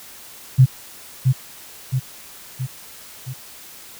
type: tone with echo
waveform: sine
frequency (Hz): 130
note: C3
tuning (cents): -11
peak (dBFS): -6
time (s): 0.58-0.66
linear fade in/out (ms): 20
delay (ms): 670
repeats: 4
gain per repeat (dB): -5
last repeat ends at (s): 3.34
effects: white hiss -41 dBFS RMS until 3.99 s